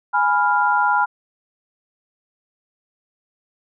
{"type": "chord", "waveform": "sine", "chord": "F diminished", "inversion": "first", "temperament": "equal", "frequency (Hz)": [830.6, 987.8, 1396.9], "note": ["Ab5", "Cb6", "F6"], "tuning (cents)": [0, 0, 0], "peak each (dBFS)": -19, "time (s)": [0.13, 1.06], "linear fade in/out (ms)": 20, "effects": []}